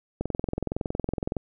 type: click train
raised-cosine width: 2 ms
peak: -14 dBFS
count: 26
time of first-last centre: 0.21-1.367 s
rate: 21.6 Hz
effects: none

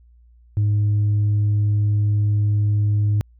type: tone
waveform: sine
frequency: 104.1 Hz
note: G#2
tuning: 5 cents sharp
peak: -13 dBFS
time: 0.57-3.21 s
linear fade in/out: 0 ms
effects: tanh soft clip ceiling -14 dBFS + added 59 Hz sine -48 dBFS peak until 3.39 s

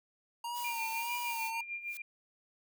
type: tone with vibrato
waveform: square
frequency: 932.3 Hz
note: A#5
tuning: in tune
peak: -37 dBFS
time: 0.44-1.61 s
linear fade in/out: 5 ms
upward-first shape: sine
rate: 1.7 Hz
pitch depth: 59 cents each way
type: noise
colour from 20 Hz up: blue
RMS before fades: -44 dBFS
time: 0.53-1.52 s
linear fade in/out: 50 ms
type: tone with tremolo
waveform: sine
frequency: 2395 Hz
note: D7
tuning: 33 cents sharp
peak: -35 dBFS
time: 0.64-2.02 s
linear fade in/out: 5 ms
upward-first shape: sine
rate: 6.6 Hz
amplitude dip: 70%
type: noise with exponential growth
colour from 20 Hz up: blue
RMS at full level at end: -43 dBFS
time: 1.81-1.97 s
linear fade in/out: 1 ms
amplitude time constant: 34 ms
effects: none

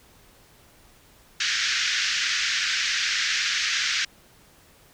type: band-pass noise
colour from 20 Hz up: pink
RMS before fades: -25 dBFS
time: 1.4-4.05 s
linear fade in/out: 5 ms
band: 1500 to 6400 Hz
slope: 48 dB/octave
effects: pink hiss -55 dBFS RMS until 4.93 s

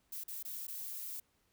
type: noise with dropouts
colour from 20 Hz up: violet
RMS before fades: -43 dBFS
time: 0.12-1.2 s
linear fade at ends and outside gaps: 5 ms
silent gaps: 0.238-0.28 / 0.428-0.449 / 0.67-0.68 s
effects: pink hiss -75 dBFS RMS until 1.52 s

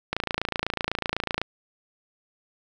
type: click train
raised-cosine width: 0.3 ms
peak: -9 dBFS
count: 37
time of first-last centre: 0.13-1.416 s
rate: 28 Hz
effects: none

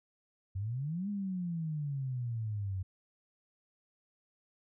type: exponential two-way sweep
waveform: sine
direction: up then down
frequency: 91.9 to 207.7 to 91.9 Hz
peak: -33 dBFS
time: 0.55-2.83 s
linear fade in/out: 10 ms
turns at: 1.09 s
effects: none

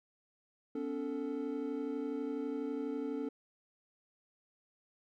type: tone cluster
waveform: triangle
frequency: 253.2 / 285.3 / 443.8 Hz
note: B3 / C#4 / A4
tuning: +43 / +50 / +15 cents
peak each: -39 / -36 / -38 dBFS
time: 0.75-3.29 s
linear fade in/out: 5 ms
effects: none

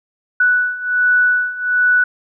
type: beating tone pair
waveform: sine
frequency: 1480 / 1481.3 Hz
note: F#6 / F#6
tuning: 0 / +2 cents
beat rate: 1.3 Hz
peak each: -17 / -14 dBFS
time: 0.4-2.04 s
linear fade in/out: 5 ms
effects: none

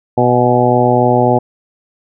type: harmonic tone with a mistuned harmonic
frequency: 123.47 Hz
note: B2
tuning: in tune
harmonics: 1 / 2 / 3 / 4 / 5 / 6 / 7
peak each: -16 / -16 / -16 / -16 / -16 / -16 / -16 dBFS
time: 0.17-1.39 s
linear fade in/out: 10 ms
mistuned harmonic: 7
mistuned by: -33 cents
effects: none

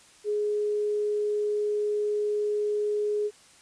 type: tone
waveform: sine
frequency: 418 Hz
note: G#4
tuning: 11 cents sharp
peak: -24 dBFS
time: 0.24-3.31 s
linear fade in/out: 50 ms
effects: white hiss -55 dBFS RMS until 3.61 s + resampled to 22050 Hz

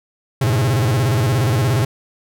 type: tone with vibrato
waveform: 45% pulse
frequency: 119.8 Hz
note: A#2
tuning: 48 cents sharp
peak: -14 dBFS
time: 0.41-1.85 s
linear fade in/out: 5 ms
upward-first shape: square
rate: 17 Hz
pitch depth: 210 cents each way
effects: none

